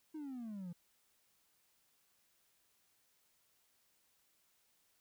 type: exponential sweep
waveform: triangle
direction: down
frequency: 319.3 to 168.3 Hz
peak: -40 dBFS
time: 0.14-0.73 s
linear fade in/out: 10 ms
effects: tanh soft clip ceiling -36 dBFS + white hiss -75 dBFS RMS until 5 s